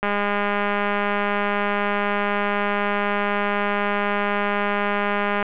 click train, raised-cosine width 0.5 ms, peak -8 dBFS, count 1102, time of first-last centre 0.03-5.427 s, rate 204 Hz, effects resampled to 8000 Hz + 8-bit

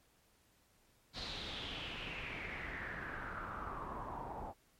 pink noise with low-pass filter sweep, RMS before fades -44 dBFS, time 1.13-4.54 s, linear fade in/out 50 ms, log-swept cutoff 4300 to 790 Hz, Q 5.3, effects pink hiss -71 dBFS RMS until 4.79 s + MP3 64 kbps

